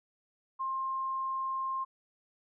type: tone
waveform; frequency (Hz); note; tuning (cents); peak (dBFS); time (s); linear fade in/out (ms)
sine; 1060; C6; +22; -31; 0.59-1.85; 20
effects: none